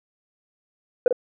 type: tone with echo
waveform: sine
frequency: 494.6 Hz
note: B4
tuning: 3 cents sharp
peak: -9 dBFS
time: 1.06-1.08 s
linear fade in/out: 2 ms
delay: 47 ms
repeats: 1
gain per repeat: -8 dB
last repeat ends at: 1.127 s
effects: tanh soft clip ceiling -11 dBFS